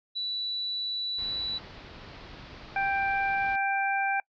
sine tone, 3951 Hz, B7, in tune, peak -29 dBFS, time 0.15-1.59 s, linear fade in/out 20 ms
pink low-pass noise, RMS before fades -46 dBFS, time 1.18-3.56 s, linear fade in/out 5 ms, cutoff 4900 Hz, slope 48 dB/octave
harmonic tone, 787 Hz, G5, 7 cents sharp, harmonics 1 / 2 / 3, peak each -27 / -30 / -32 dBFS, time 2.76-4.2 s, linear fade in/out 2 ms
effects noise-tail reverb RT60 0.1 s tail -26 dB re dry

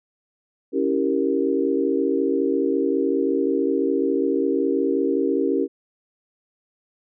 sine chord, C# diminished seventh, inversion none, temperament equal with one note detuned, 277.2 / 326.6 / 392 / 466.2 Hz, C#4 / E4 / G4 / Bb4, 0 / -16 / 0 / 0 cents, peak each -23 / -25 / -23 / -25 dBFS, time 0.72-5.68 s, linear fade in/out 50 ms, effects none

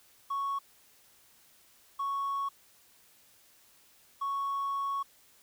triangle tone bursts at uneven times, 1108.7 Hz, C#6, in tune, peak -27 dBFS, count 3, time 0.3-0.59 / 1.99-2.49 / 4.21-5.03 s, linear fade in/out 10 ms, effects tanh soft clip ceiling -26 dBFS + white hiss -62 dBFS RMS until 5.42 s

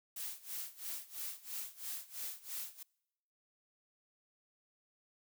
blue noise with tremolo, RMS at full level -41 dBFS, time 0.16-2.83 s, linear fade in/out 5 ms, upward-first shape sine, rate 3 Hz, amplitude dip 90%, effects noise-tail reverb RT60 0.9 s tail -26 dB re dry

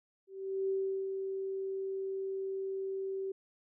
sine tone with ADSR envelope, 385.9 Hz, G4, 27 cents flat, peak -29 dBFS, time 0.27-3.32 s, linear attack 420 ms, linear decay 380 ms, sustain -5 dB, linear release 6 ms, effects none

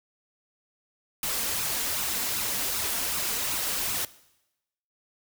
white noise with flanger, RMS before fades -29 dBFS, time 1.23-4.05 s, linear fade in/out 2 ms, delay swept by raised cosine 0.76 to 4.36 ms, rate 2.6 Hz, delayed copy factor +0.5, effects noise-tail reverb RT60 0.9 s tail -19 dB re dry

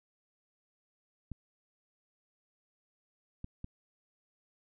clicks, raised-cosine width 5 ms, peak -28 dBFS, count 3, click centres 1.317 / 3.444 / 3.644 s, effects none

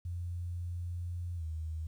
sine tone with pitch glide, 87.3 to 79.59 Hz, F2 to D#2, 0 to +40 cents, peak -35 dBFS, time 0.05-1.87 s, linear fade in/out 5 ms, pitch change -160 cents, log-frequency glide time 1.36-1.44 s, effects 11-bit

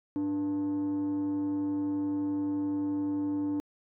sine tone with frequency modulation, 293.8 Hz, D4, 1 cent sharp, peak -25 dBFS, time 0.16-3.6 s, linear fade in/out 0 ms, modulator 192 Hz, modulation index 0.24, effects tanh soft clip ceiling -27 dBFS

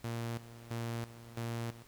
sawtooth tone with tremolo, 116.54 Hz, A#2, in tune, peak -32 dBFS, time 0.04-1.83 s, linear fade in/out 5 ms, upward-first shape square, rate 1.5 Hz, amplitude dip 80%, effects pink hiss -61 dBFS RMS until 1.87 s

